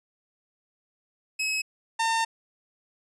sawtooth tone pair in turn, 2564 / 906.5 Hz, E7 / A#5, -49 / -49 cents, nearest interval octave + tritone, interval 1800 cents, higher first, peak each -22 / -19 dBFS, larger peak second, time 1.39-1.62 / 1.99-2.25 s, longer second, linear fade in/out 10 ms, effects resampled to 22050 Hz

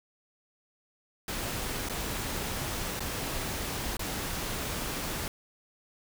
pink noise with dropouts, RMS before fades -34 dBFS, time 1.28-5.28 s, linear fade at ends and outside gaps 2 ms, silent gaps 1.888-1.896 / 2.995-3.004 / 3.969-3.993 s, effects none

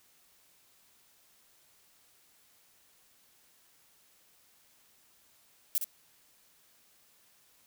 violet noise with echo, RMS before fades -28 dBFS, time 5.75-5.78 s, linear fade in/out 0 ms, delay 62 ms, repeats 1, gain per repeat -6 dB, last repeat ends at 5.842 s, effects white hiss -65 dBFS RMS until 7.66 s

